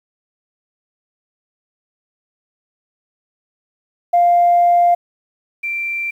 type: tone pair in turn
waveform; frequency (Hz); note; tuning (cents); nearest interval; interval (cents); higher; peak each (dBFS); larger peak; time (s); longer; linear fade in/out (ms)
sine; 698.5 / 2355; F5 / D7; 0 / +4; octave + major sixth; 2104; second; -8 / -19; first; 4.13-4.95 / 5.63-6.11; first; 10
effects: tanh soft clip ceiling -5 dBFS + 8-bit